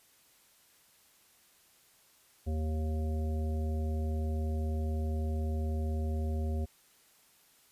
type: harmonic tone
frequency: 78 Hz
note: D#2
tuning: 5 cents sharp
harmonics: 1 / 3 / 5 / 7 / 9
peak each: -30 / -40 / -44 / -47 / -49 dBFS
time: 2.46-6.66 s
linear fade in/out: 20 ms
effects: white hiss -64 dBFS RMS until 7.71 s + resampled to 32000 Hz